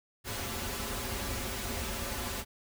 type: noise with comb filter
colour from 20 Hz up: pink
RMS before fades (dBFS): -36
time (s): 0.24-2.45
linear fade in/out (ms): 50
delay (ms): 6.4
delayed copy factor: -0.9
effects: none